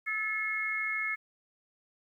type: harmonic tone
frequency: 433.4 Hz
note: A4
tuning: 26 cents flat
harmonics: 3 / 4 / 5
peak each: -40 / -36 / -31 dBFS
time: 0.06-1.16 s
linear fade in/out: 20 ms
effects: 11-bit